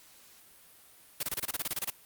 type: noise bursts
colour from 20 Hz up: white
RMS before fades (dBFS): -32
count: 13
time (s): 1.2-1.903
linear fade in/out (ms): 5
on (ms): 31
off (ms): 25
effects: white hiss -57 dBFS RMS until 2.05 s + Opus 48 kbps